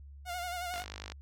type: tone with vibrato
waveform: sawtooth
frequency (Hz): 712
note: F5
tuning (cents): +33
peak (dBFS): -32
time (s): 0.25-0.85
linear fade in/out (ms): 50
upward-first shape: sine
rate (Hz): 11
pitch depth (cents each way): 49
type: click train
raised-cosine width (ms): 0.2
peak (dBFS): -24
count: 20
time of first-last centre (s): 0.74-1.12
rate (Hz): 50
effects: added 70 Hz sine -47 dBFS peak until 1.21 s